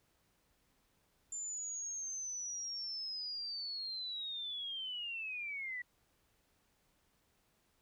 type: linear sweep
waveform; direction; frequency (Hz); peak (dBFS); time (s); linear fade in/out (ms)
sine; down; 7200 to 1932; -39; 1.32-5.82; 5
effects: pink hiss -75 dBFS RMS until 7.81 s